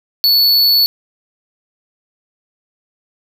square tone, 4435 Hz, C#8, in tune, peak -9 dBFS, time 0.24-0.86 s, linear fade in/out 0 ms, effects none

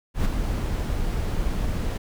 brown noise with ADSR envelope, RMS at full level -19 dBFS, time 0.14-1.98 s, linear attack 110 ms, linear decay 13 ms, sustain -6 dB, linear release 13 ms, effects none

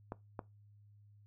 clicks, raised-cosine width 1 ms, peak -26 dBFS, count 2, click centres 0.121 / 0.392 s, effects noise-tail reverb RT60 0.2 s tail -19 dB re dry + added 103 Hz sine -59 dBFS peak until 1.26 s

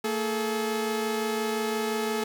sawtooth tone pair together, 226.7 / 427.6 Hz, A#3 / A4, -48 / -49 cents, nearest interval major seventh, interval 1099 cents, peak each -27 / -24 dBFS, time 0.04-2.24 s, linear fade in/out 5 ms, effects none

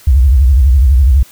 sine tone with vibrato, 65.9 Hz, C2, 13 cents sharp, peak -4 dBFS, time 0.07-1.23 s, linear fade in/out 5 ms, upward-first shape sine, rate 12 Hz, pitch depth 210 cents each way, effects white hiss -41 dBFS RMS until 1.31 s

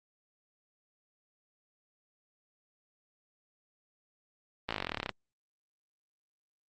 slowing click train, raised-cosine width 0.3 ms, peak -16 dBFS, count 18, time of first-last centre 4.69-5.093 s, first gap 17 ms, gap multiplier 1.04, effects Opus 32 kbps

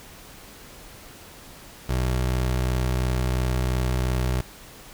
25% pulse tone, 62.9 Hz, B1, 32 cents sharp, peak -18 dBFS, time 1.89-4.41 s, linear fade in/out 5 ms, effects pink hiss -45 dBFS RMS until 4.93 s

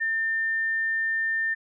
sine tone, 1800 Hz, A6, 39 cents sharp, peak -23 dBFS, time 0-1.55 s, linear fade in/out 20 ms, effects none

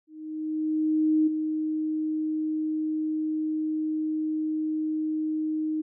sine tone with ADSR envelope, 311.1 Hz, D#4, in tune, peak -18 dBFS, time 0.07-5.82 s, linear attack 1200 ms, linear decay 11 ms, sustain -7 dB, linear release 14 ms, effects none

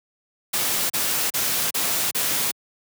white noise bursts, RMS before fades -23 dBFS, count 5, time 0.53-2.516 s, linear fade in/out 10 ms, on 370 ms, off 34 ms, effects high-pass 100 Hz 12 dB/octave

